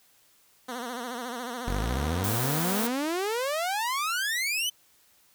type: tone with vibrato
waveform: 10% pulse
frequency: 243.9 Hz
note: B3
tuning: 21 cents flat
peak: -25 dBFS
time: 0.68-2.89 s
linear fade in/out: 10 ms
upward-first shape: sine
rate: 14 Hz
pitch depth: 95 cents each way
type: exponential sweep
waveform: sawtooth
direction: up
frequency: 44.02 to 3095 Hz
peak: -23 dBFS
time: 1.67-4.7 s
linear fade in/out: 10 ms
type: noise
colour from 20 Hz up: blue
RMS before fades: -32 dBFS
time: 2.24-2.87 s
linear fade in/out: 2 ms
effects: white hiss -62 dBFS RMS until 5.34 s